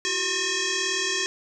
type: tone with frequency modulation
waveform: sine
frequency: 1834 Hz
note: A#6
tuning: 29 cents flat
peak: -23 dBFS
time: 0.05-1.26 s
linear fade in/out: 0 ms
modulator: 726 Hz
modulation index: 6.9
effects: none